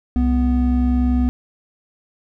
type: tone pair together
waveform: triangle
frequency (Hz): 65.5 / 247.1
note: C2 / B3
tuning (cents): +2 / +1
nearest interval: octave + major seventh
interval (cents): 2299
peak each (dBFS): -15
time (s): 0.16-1.29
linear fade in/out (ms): 0
effects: none